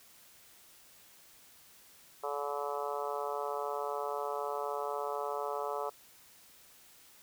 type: harmonic tone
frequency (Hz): 143.9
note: D3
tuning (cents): -35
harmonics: 3 / 4 / 5 / 6 / 7 / 8 / 9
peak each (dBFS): -39 / -40 / -41 / -42 / -42 / -43 / -44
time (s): 2.23-5.9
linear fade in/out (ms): 10
effects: white hiss -59 dBFS RMS until 7.22 s